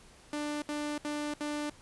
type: tone bursts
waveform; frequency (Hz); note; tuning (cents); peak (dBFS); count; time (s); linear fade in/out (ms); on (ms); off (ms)
sawtooth; 296.2; D4; +15; -29; 4; 0.33-1.697; 2; 290; 69
effects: pink hiss -57 dBFS RMS until 1.81 s + resampled to 24000 Hz